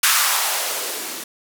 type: noise with band-pass filter sweep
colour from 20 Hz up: violet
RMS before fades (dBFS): -21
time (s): 0.03-1.24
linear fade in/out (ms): 5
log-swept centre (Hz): 1500 to 240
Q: 2.1
effects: none